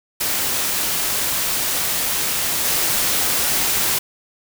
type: noise with level steps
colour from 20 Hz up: white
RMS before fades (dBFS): -21 / -19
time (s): 0.2-3.99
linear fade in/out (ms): 10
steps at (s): 2.64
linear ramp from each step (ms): 20
effects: none